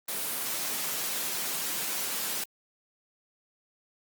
white high-pass noise, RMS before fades -32 dBFS, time 0.08-2.44 s, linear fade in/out 5 ms, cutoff 150 Hz, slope 24 dB/octave, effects Opus 24 kbps

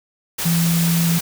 sine tone in noise, 168 Hz, E3, 33 cents sharp, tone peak -15 dBFS, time 0.45-1.19 s, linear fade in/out 10 ms, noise white, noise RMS -24 dBFS, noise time 0.38-1.21 s, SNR +6 dB, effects none

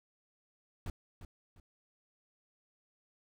brown noise with echo, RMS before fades -38 dBFS, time 0.86-0.9 s, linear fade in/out 2 ms, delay 350 ms, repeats 2, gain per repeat -10 dB, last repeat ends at 1.6 s, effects none

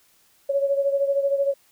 sine beating tone pair, 554.4 / 567.4 Hz, C#5 / C#5, 0 / +40 cents, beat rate 13 Hz, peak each -20 / -26 dBFS, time 0.49-1.54 s, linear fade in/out 10 ms, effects white hiss -60 dBFS RMS until 1.71 s

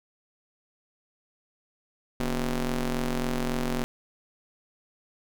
sawtooth ring-modulated tone, 130.81 Hz, C3, in tune, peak -19 dBFS, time 2.2-3.84 s, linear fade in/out 0 ms, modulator 109 Hz, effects none

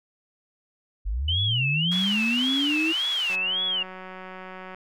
sine linear sweep, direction up, 43.48 to 329.6 Hz, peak -24 dBFS, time 1.05-2.93 s, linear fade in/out 20 ms
sine tone with vibrato, 2960 Hz, F#7, in tune, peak -23 dBFS, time 1.28-3.83 s, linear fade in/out 5 ms, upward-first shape sine, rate 1.8 Hz, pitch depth 230 cents each way
white band-pass noise, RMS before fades -38 dBFS, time 1.91-3.36 s, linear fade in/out 10 ms, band 950 to 3500 Hz, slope 12 dB/octave
click train, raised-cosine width 0.5 ms, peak -25 dBFS, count 270, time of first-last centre 3.3-4.746 s, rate 186 Hz
effects none

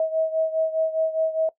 sine beating tone pair, 639 / 643.9 Hz, D#5 / E5, +46 / -41 cents, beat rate 4.9 Hz, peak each -22 / -26 dBFS, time 0-1.49 s, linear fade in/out 2 ms, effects noise-tail reverb RT60 0.1 s tail -18 dB re dry

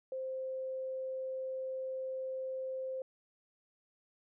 sine tone, 523 Hz, C5, 1 cent flat, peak -36 dBFS, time 0.12-3.02 s, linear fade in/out 2 ms, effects none

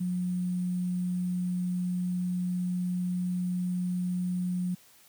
sine tone with sample-and-hold, 179.9 Hz, F#3, 48 cents flat, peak -27 dBFS, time 0-4.75 s, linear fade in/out 10 ms, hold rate 8820 Hz, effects white hiss -58 dBFS RMS until 5.08 s + high-pass 80 Hz 12 dB/octave

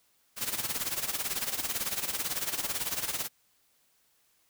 white noise with tremolo, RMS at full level -30 dBFS, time 0.36-3.29 s, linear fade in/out 50 ms, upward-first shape sine, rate 18 Hz, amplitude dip 75%, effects white hiss -69 dBFS RMS until 4.49 s

